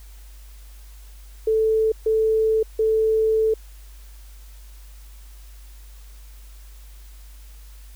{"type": "tone bursts at uneven times", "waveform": "sine", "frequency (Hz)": 440, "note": "A4", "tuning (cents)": 0, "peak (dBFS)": -16, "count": 3, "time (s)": [[1.47, 1.92], [2.06, 2.63], [2.79, 3.54]], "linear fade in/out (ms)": 5, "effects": ["added 50 Hz sine -40 dBFS peak until 7.95 s", "white hiss -53 dBFS RMS until 7.95 s"]}